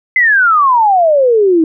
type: exponential sweep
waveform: sine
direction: down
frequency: 2073 to 311.1 Hz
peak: -6 dBFS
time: 0.16-1.64 s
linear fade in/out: 2 ms
effects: none